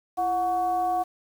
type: tone with frequency modulation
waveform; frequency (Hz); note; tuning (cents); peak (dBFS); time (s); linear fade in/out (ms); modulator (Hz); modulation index
sine; 730; F#5; -24; -22; 0.17-1.04; 20; 393; 0.49
effects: 8-bit